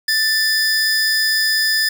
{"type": "tone pair together", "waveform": "45% pulse", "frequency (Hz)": [1767, 4998], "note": ["A6", "D#8"], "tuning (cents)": [7, 7], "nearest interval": "octave + tritone", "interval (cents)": 1800, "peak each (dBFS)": -17, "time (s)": [0.08, 1.89], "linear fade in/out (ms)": 5, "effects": []}